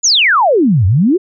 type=exponential two-way sweep; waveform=sine; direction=down then up; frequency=7260 to 87.2 to 403.9 Hz; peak=-7 dBFS; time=0.03-1.18 s; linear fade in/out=20 ms; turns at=0.86 s; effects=none